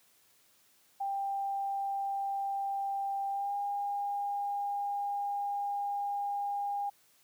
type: tone with pitch glide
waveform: sine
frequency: 791 to 809 Hz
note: G5 to G#5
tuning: +15 to -46 cents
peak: -31 dBFS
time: 1-6.9 s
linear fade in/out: 10 ms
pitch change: +39 cents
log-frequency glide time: 3.3-3.55 s
effects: white hiss -66 dBFS RMS until 7.23 s + high-pass 80 Hz 12 dB/octave